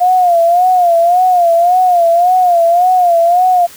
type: tone with vibrato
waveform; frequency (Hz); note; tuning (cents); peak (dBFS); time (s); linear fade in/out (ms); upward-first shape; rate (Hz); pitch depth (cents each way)
sine; 705; F5; +16; -6; 0-3.67; 20; sine; 1.8; 86
effects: white hiss -36 dBFS RMS until 3.76 s